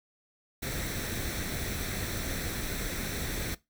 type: noise with comb filter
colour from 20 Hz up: pink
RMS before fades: -34 dBFS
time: 0.62-3.55 s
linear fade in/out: 10 ms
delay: 0.51 ms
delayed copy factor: +0.55
effects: noise-tail reverb RT60 0.2 s tail -19 dB re dry